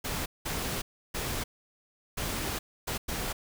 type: noise bursts at uneven times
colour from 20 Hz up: pink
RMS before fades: -33 dBFS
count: 6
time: 0.04-0.26 / 0.45-0.82 / 1.14-1.44 / 2.17-2.59 / 2.87-2.98 / 3.08-3.33 s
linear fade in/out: 10 ms
effects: none